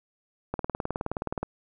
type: click train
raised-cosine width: 1 ms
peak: -15 dBFS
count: 18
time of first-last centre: 0.54-1.43 s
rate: 19.1 Hz
effects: none